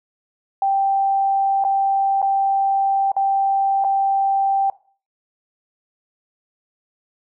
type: tone with dropouts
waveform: sine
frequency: 784 Hz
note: G5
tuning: in tune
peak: -15 dBFS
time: 0.62-4.7 s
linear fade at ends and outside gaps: 2 ms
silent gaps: 1.64-1.648 / 2.218-2.226 / 3.118-3.165 / 3.841-3.846 s
effects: noise-tail reverb RT60 0.4 s tail -18 dB re dry